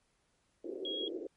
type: band-pass noise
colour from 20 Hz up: pink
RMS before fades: -41 dBFS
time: 0.64-1.27 s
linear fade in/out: 5 ms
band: 320 to 490 Hz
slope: 48 dB/octave
type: tone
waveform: sine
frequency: 3298 Hz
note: G#7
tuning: 13 cents flat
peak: -36 dBFS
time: 0.85-1.08 s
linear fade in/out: 2 ms
effects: pink hiss -75 dBFS RMS until 1.36 s + MP3 48 kbps